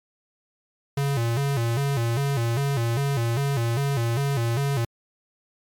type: tone with vibrato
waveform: square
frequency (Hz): 127.7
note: C3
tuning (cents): -42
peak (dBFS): -22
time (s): 0.97-4.85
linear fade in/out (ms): 5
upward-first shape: square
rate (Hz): 2.5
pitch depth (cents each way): 160
effects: MP3 96 kbps